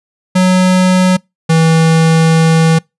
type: tone pair in turn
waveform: square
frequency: 184.4 / 162.24 Hz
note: F#3 / E3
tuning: -6 / -27 cents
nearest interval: major second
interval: 221 cents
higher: first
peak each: -7 dBFS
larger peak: neither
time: 0.35-1.17 / 1.49-2.79 s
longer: second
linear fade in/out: 10 ms
effects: noise-tail reverb RT60 0.2 s tail -26 dB re dry + resampled to 24000 Hz